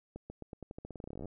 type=accelerating click train; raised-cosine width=2 ms; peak=-30 dBFS; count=23; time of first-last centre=0.16-1.257 s; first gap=140 ms; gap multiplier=0.88; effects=none